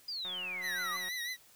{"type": "exponential sweep", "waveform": "sine", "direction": "down", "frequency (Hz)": [4982, 1119], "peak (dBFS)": -36, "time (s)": [0.08, 0.97], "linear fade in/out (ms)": 5}
{"type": "click train", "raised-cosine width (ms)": 0.5, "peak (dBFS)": -35, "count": 153, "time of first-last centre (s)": [0.25, 1.085], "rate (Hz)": 182}
{"type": "tone with vibrato", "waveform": "25% pulse", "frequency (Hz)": 1949, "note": "B6", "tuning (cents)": -23, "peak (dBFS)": -32, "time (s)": [0.61, 1.37], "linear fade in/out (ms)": 50, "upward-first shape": "triangle", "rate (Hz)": 6.1, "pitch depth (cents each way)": 81}
{"effects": ["white hiss -61 dBFS RMS until 1.55 s"]}